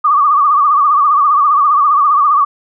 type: tone with vibrato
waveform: sine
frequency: 1171 Hz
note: D6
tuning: 5 cents flat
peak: -7 dBFS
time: 0.04-2.45 s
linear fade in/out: 10 ms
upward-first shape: sine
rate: 15 Hz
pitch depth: 95 cents each way
effects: none

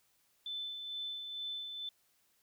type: tone with tremolo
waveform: sine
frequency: 3520 Hz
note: A7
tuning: in tune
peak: -37 dBFS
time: 0.46-1.89 s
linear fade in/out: 2 ms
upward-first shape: sine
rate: 2.2 Hz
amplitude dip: 40%
effects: white hiss -73 dBFS RMS until 2.42 s

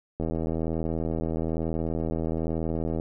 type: click train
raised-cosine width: 2 ms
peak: -16 dBFS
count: 228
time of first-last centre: 0.2-2.999 s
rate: 81.1 Hz
effects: none

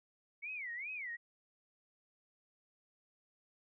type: tone with vibrato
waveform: sine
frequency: 2178 Hz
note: C#7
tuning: 31 cents flat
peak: -40 dBFS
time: 0.42-1.17 s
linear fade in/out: 20 ms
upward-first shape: sine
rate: 2.5 Hz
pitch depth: 270 cents each way
effects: none

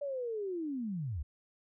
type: linear sweep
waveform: sine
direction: down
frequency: 583 to 61.74 Hz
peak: -34 dBFS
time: 0.01-1.23 s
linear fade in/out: 10 ms
effects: none

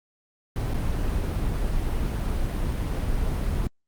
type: noise with dropouts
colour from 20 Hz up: brown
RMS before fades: -25 dBFS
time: 0.56-3.67 s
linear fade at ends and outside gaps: 2 ms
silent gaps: 0.737-0.742 s
effects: Opus 32 kbps

